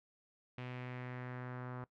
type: tone with low-pass filter sweep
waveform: sawtooth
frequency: 125.2 Hz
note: B2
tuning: 24 cents sharp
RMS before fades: -45 dBFS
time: 0.58-1.84 s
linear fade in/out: 2 ms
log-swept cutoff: 2700 to 1300 Hz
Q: 2.3
effects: noise-tail reverb RT60 0.1 s tail -19 dB re dry